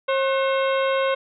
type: harmonic tone with a mistuned harmonic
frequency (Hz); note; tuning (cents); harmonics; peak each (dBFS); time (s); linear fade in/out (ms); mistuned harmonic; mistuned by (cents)
537; C5; +45; 1 / 2 / 3 / 4 / 5 / 6 / 7; -20 / -26 / -30 / -32 / -34 / -36 / -37; 0.08-1.15; 10; 3; -120
effects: none